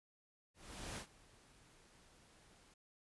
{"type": "noise with ADSR envelope", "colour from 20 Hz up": "pink", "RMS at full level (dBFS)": -45, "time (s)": [0.54, 2.74], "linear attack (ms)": 430, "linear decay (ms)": 94, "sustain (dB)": -21, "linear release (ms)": 4, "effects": ["resampled to 24000 Hz"]}